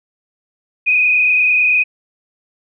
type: tone with frequency modulation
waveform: sine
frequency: 2489 Hz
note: D#7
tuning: in tune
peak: -10 dBFS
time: 0.86-1.84 s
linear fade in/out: 20 ms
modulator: 29 Hz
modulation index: 1.9
effects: none